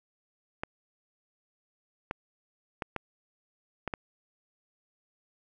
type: clicks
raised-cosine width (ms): 0.5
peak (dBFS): -17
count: 6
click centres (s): 0.635 / 2.111 / 2.822 / 2.963 / 3.877 / 3.938
effects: none